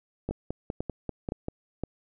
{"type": "two click trains", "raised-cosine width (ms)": 2, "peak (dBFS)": [-17, -18], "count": [4, 7], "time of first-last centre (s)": [[0.29, 1.836], [0.31, 1.484]], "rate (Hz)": [1.94, 5.11], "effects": []}